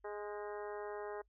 harmonic tone with a mistuned harmonic, 207.7 Hz, G#3, in tune, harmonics 2 / 3 / 4 / 5 / 6 / 7 / 8 / 9, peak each -43 / -49 / -49 / -53 / -55 / -58 / -57 / -58 dBFS, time 0.04-1.22 s, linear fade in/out 10 ms, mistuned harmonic 8, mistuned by -47 cents, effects noise-tail reverb RT60 0.1 s tail -26 dB re dry + added 50 Hz sine -70 dBFS peak until 1.28 s

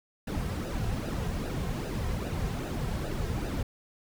brown noise with flanger, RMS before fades -32 dBFS, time 0.27-3.63 s, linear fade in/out 5 ms, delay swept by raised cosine 0.9 to 3.5 ms, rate 2.5 Hz, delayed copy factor -0.7, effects none

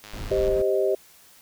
click train, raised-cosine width 0.2 ms, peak -24 dBFS, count 47, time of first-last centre 0.04-0.478 s, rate 105 Hz
brown noise, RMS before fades -32 dBFS, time 0.13-0.62 s, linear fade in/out 5 ms
sine chord, C minor, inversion second, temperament equal, 392 / 523.3 / 622.3 Hz, G4 / C5 / Eb5, 0 / 0 / 0 cents, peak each -22 / -26 / -25 dBFS, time 0.31-0.95 s, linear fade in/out 5 ms
effects white hiss -53 dBFS RMS until 1.41 s

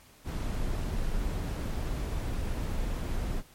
brown noise, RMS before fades -31 dBFS, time 0.24-3.43 s, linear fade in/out 50 ms, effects pink hiss -57 dBFS RMS until 3.54 s + MP3 64 kbps

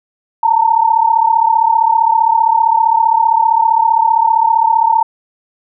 sine tone pair together, 887.7 / 923 Hz, A5 / A#5, +15 / -17 cents, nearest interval minor second, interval 68 cents, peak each -11 dBFS, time 0.43-5.03 s, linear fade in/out 5 ms, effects none

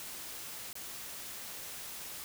white noise with dropouts, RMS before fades -44 dBFS, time 0-2.24 s, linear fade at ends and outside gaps 0 ms, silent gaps 0.729-0.754 s, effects none

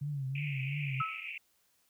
sine tone with vibrato, 139.4 Hz, C#3, 10 cents sharp, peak -33 dBFS, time 0.01-1.02 s, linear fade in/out 10 ms, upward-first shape triangle, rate 2.9 Hz, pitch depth 120 cents each way
pink band-pass noise, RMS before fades -42 dBFS, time 0.35-1.38 s, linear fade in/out 5 ms, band 2200 to 2700 Hz, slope 96 dB/octave
sine tone with exponential decay, 1301 Hz, E6, 23 cents flat, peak -27 dBFS, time 1-1.28 s, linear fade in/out 5 ms, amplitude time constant 59 ms
effects white hiss -72 dBFS RMS until 1.89 s

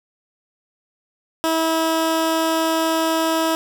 15% pulse tone, 323.9 Hz, E4, 30 cents flat, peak -11 dBFS, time 1.44-3.55 s, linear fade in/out 0 ms, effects none

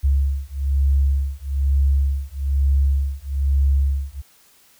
sine beating tone pair, 68.5 / 69.6 Hz, C#2 / C#2, -20 / +8 cents, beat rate 1.1 Hz, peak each -19 dBFS, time 0.03-4.22 s, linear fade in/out 20 ms, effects white hiss -54 dBFS RMS until 4.79 s

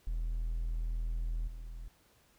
triangle tone with level steps, 40.87 Hz, E1, 14 cents flat, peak -29 / -39 dBFS, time 0.07-1.88 s, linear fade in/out 0 ms, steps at 1.47 s, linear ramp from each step 10 ms, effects tanh soft clip ceiling -26 dBFS + pink hiss -67 dBFS RMS until 2.38 s

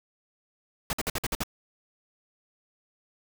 pink noise bursts, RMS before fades -29 dBFS, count 7, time 0.9-1.435 s, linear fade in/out 2 ms, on 31 ms, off 53 ms, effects none

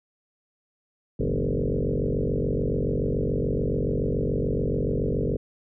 sine tone with frequency modulation, 155.56 Hz, D#3, in tune, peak -22 dBFS, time 1.19-5.37 s, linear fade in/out 10 ms, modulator 47 Hz, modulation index 7.3, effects none

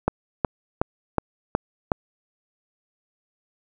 click train, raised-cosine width 1 ms, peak -5 dBFS, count 6, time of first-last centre 0.08-1.918 s, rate 2.72 Hz, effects none

